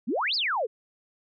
sine exponential two-way sweep, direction up then down, 191.7 to 5274 to 402.3 Hz, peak -24 dBFS, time 0.07-0.67 s, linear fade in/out 20 ms, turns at 0.35 s, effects none

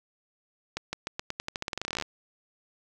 accelerating click train, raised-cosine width 0.2 ms, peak -14 dBFS, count 23, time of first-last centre 0.77-2.023 s, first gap 160 ms, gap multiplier 0.88, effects none

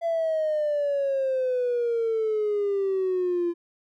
triangle exponential sweep, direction down, 677 to 341 Hz, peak -19 dBFS, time 0.01-3.54 s, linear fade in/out 50 ms, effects tanh soft clip ceiling -19 dBFS

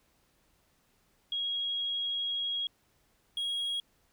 sine / triangle tone pair in turn, 3296 / 3296 Hz, G#7 / G#7, -14 / -14 cents, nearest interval unison, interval 0 cents, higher neither, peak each -30 / -29 dBFS, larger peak second, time 1.32-2.67 / 3.37-3.8 s, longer first, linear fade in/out 2 ms, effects pink hiss -70 dBFS RMS until 4.12 s

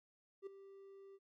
triangle tone with ADSR envelope, 392 Hz, G4, in tune, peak -40 dBFS, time 0.42-1.19 s, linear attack 47 ms, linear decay 7 ms, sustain -13 dB, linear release 42 ms, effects none

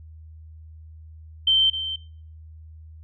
sine tone with echo, 3112 Hz, G7, 13 cents flat, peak -15 dBFS, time 1.47-1.7 s, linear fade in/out 5 ms, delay 260 ms, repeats 1, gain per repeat -11 dB, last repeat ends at 1.96 s, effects noise-tail reverb RT60 0.5 s tail -24 dB re dry + added 79 Hz sine -41 dBFS peak until 3.03 s

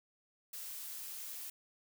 blue noise, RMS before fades -45 dBFS, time 0.53-1.5 s, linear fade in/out 5 ms, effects none

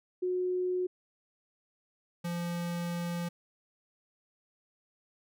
sine / square tone pair in turn, 364.3 / 172.57 Hz, F#4 / F3, -27 / -20 cents, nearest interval octave + minor second, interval 1293 cents, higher first, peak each -28 / -33 dBFS, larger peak first, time 0.22-0.87 / 2.24-3.29 s, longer second, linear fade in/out 10 ms, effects none

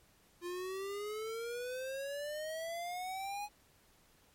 square exponential sweep, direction up, 346.6 to 838 Hz, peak -39 dBFS, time 0.41-3.49 s, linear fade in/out 50 ms, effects pink hiss -67 dBFS RMS until 4.34 s + MP3 64 kbps

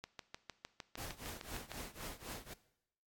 click train, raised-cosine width 0.2 ms, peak -27 dBFS, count 12, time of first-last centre 0.04-1.717 s, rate 6.56 Hz
pink noise with tremolo, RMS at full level -44 dBFS, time 0.97-2.54 s, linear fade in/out 10 ms, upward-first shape triangle, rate 3.9 Hz, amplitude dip 95%
effects noise-tail reverb RT60 0.8 s tail -17 dB re dry + AAC 64 kbps

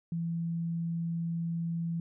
sine tone, 167.5 Hz, E3, 28 cents sharp, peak -30 dBFS, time 0.12-2 s, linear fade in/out 2 ms, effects none

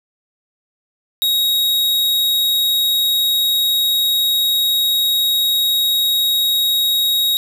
45% pulse tone, 3786 Hz, A#7, 26 cents sharp, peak -14 dBFS, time 1.22-7.37 s, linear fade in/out 0 ms, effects none

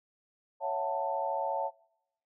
sine chord, F# minor seventh, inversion second, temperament just, 555 / 666 / 740 / 888 Hz, C#5 / E5 / F#5 / A5, +2 / +18 / 0 / +16 cents, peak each -35 / -37 / -37 / -33 dBFS, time 0.6-1.71 s, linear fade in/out 50 ms, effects noise-tail reverb RT60 0.9 s tail -24 dB re dry

